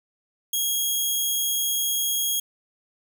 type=tone; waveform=10% pulse; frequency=3285 Hz; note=G#7; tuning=20 cents flat; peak=-14 dBFS; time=0.53-2.4 s; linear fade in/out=5 ms; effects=none